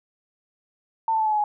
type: tone with pitch steps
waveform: sine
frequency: 898 / 885.1 / 872.4 / 859.9 / 847.6 / 835.4 Hz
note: A5 / A5 / A5 / A5 / G#5 / G#5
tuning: +35 / +10 / -15 / -40 / +35 / +10 cents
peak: -19 dBFS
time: 1.08-1.44 s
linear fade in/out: 2 ms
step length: 60 ms
effects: none